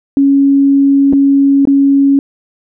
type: tone with dropouts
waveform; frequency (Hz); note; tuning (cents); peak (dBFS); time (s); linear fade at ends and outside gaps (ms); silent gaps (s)
sine; 277.2; C#4; 0; -5; 0.17-2.19; 1; 1.127-1.133 / 1.653-1.673
effects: none

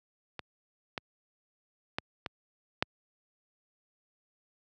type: clicks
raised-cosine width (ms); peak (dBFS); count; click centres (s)
0.3; -21 / -18 / -14 / -18 / -9; 5; 0.393 / 0.978 / 1.985 / 2.262 / 2.825
effects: high-pass 80 Hz 12 dB/octave

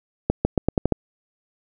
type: accelerating click train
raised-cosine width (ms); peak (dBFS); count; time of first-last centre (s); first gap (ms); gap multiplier
2; -4; 7; 0.3-0.923; 150; 0.85
effects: none

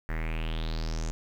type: tone with low-pass filter sweep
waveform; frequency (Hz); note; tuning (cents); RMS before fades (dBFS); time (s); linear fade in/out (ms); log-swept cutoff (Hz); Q
square; 40.11; E1; -47; -31; 0.09-1.11; 0; 1800 to 7000; 5.2
effects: 9-bit

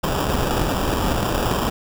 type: noise with sample-and-hold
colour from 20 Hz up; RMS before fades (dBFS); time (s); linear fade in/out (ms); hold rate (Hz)
pink; -21; 0.03-1.7; 10; 2100
effects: none

